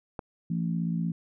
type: click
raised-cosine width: 1 ms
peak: -20 dBFS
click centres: 0.192 s
type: harmonic tone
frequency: 56.5 Hz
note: A1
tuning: 47 cents sharp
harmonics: 3 / 4 / 5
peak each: -27 / -33 / -41 dBFS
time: 0.5-1.12 s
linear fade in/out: 5 ms
effects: none